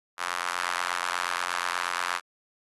square tone with high-pass filter, 44.17 Hz, F1, 20 cents sharp, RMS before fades -31 dBFS, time 0.17-2.21 s, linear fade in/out 50 ms, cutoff 1200 Hz, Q 2.1, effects AAC 32 kbps

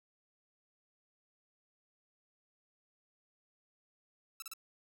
5% pulse tone bursts, 1318.5 Hz, E6, in tune, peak -30 dBFS, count 3, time 4.4-4.536 s, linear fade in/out 2 ms, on 22 ms, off 35 ms, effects none

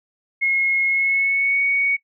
sine tone with pitch glide, 2163 to 2234 Hz, C#7 to C#7, -43 to +13 cents, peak -16 dBFS, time 0.41-1.97 s, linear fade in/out 20 ms, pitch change +56 cents, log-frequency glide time 0.86-1.62 s, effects noise-tail reverb RT60 0.1 s tail -19 dB re dry

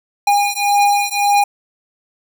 square beating tone pair, 813 / 814.8 Hz, G#5 / G#5, -37 / -33 cents, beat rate 1.8 Hz, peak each -16 dBFS, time 0.27-1.44 s, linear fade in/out 5 ms, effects none

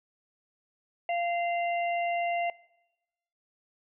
harmonic tone, 692 Hz, F5, 16 cents flat, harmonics 1 / 3 / 4, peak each -27 / -37 / -39 dBFS, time 1.09-2.5 s, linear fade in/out 2 ms, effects noise-tail reverb RT60 1.0 s tail -22 dB re dry

